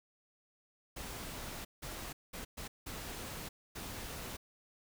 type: noise bursts at uneven times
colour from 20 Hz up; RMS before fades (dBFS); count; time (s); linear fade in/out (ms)
pink; -44; 6; 0.96-1.65 / 1.82-2.13 / 2.33-2.45 / 2.57-2.68 / 2.86-3.49 / 3.75-4.37; 10
effects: none